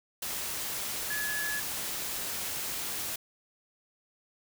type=tone in noise; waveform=sine; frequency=1700 Hz; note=G#6; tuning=40 cents sharp; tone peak=-32 dBFS; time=1.1-1.6 s; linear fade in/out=5 ms; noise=white; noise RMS=-35 dBFS; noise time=0.22-3.16 s; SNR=0 dB; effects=none